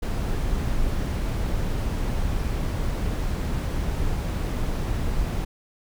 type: noise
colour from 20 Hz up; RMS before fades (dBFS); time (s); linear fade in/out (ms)
brown; -25; 0.02-5.45; 10
effects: none